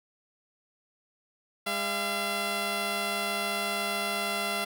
10% pulse tone pair together, 202.8 / 682 Hz, G#3 / F5, -41 / -41 cents, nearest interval octave + major sixth, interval 2100 cents, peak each -26 / -21 dBFS, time 1.66-4.65 s, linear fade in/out 10 ms, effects none

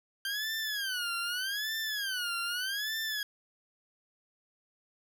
20% pulse tone with vibrato, 1568 Hz, G6, in tune, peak -27 dBFS, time 0.25-3.23 s, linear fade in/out 2 ms, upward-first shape sine, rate 0.82 Hz, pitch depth 220 cents each way, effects none

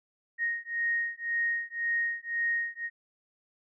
sine beating tone pair, 1864.7 / 1866.6 Hz, A#6 / A#6, 0 / +2 cents, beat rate 1.9 Hz, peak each -31 dBFS, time 0.38-2.9 s, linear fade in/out 50 ms, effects none

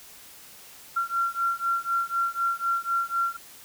sine beating tone pair, 1369 / 1373 Hz, F6 / F6, -35 / -30 cents, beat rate 4 Hz, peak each -27 dBFS, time 0.96-3.37 s, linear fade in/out 10 ms, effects white hiss -48 dBFS RMS until 3.64 s

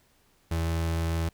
35% pulse tone, 82.41 Hz, E2, in tune, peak -24 dBFS, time 0.51-1.29 s, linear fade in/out 5 ms, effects pink hiss -65 dBFS RMS until 1.33 s

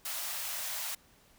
white high-pass noise, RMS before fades -37 dBFS, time 0.05-0.95 s, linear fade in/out 5 ms, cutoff 570 Hz, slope 96 dB/octave, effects pink hiss -63 dBFS RMS until 1.38 s

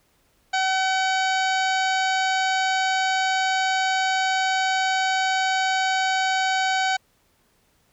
harmonic tone with a mistuned harmonic, 759 Hz, F#5, 44 cents sharp, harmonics 1 / 2 / 3 / 4 / 5 / 6 / 7 / 8 / 9 / 10, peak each -22 / -25 / -30 / -33 / -34 / -34 / -42 / -46 / -36 / -49 dBFS, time 0.53-6.97 s, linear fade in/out 10 ms, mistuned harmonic 8, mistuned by -44 cents, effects pink hiss -64 dBFS RMS until 7.92 s

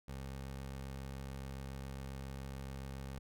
20% pulse tone with vibrato, 67.2 Hz, C2, 47 cents sharp, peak -38 dBFS, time 0.08-3.19 s, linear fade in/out 5 ms, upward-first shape triangle, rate 8 Hz, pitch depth 11 cents each way, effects none

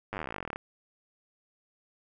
slowing click train, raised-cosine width 0.5 ms, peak -20 dBFS, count 26, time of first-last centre 0.13-0.56 s, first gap 9 ms, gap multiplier 1.05, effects none

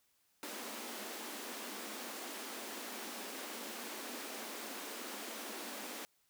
pink high-pass noise, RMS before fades -45 dBFS, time 0.43-6.05 s, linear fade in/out 0 ms, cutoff 210 Hz, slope 96 dB/octave, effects white hiss -75 dBFS RMS until 6.29 s

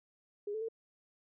sine tone with pitch steps, 411 / 437.5 / 450.5 Hz, G#4 / A4 / A4, -18 / -10 / +41 cents, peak -35 dBFS, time 0.47-0.686 s, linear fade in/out 5 ms, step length 72 ms, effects none

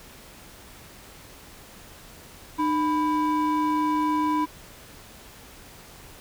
triangle ring-modulated tone, 648 Hz, E5, 30 cents flat, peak -16 dBFS, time 2.58-4.46 s, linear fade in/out 20 ms, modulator 344 Hz, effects pink hiss -47 dBFS RMS until 6.2 s

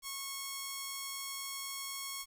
5% pulse tone, 1096 Hz, C#6, 20 cents flat, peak -27 dBFS, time 0.02-2.26 s, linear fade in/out 50 ms, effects 10-bit

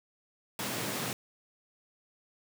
pink high-pass noise, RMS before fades -35 dBFS, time 0.59-1.13 s, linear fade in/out 2 ms, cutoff 100 Hz, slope 96 dB/octave, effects none

